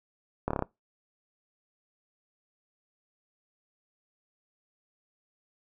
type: slowing click train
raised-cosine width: 1 ms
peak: -14 dBFS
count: 6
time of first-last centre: 0.48-0.624 s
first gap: 26 ms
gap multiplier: 1.05
effects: noise-tail reverb RT60 0.2 s tail -22 dB re dry